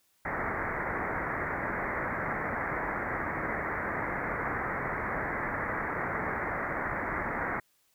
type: low-pass noise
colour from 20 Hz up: white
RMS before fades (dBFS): -33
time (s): 0.25-7.6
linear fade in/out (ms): 5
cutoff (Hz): 2100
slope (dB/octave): 96
effects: white hiss -70 dBFS RMS until 7.94 s